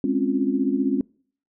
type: chord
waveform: sine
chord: Db major seventh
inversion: second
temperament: equal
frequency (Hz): 207.7 / 261.6 / 277.2 / 349.2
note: Ab3 / C4 / Db4 / F4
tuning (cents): 0 / 0 / 0 / 0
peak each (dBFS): -27 / -23 / -23 / -29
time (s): 0.04-1.01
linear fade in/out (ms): 2
effects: noise-tail reverb RT60 0.5 s tail -25 dB re dry